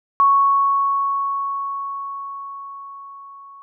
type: tone with level ramp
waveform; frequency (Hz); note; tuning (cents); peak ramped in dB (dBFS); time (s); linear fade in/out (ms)
sine; 1108.7; C#6; 0; -10 to -39; 0.2-3.62; 0
effects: none